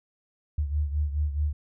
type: beating tone pair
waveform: sine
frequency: 73.42 / 78.12 Hz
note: D2 / D#2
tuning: 0 / +8 cents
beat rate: 4.7 Hz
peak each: -25 / -31 dBFS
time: 0.58-1.53 s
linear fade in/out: 5 ms
effects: none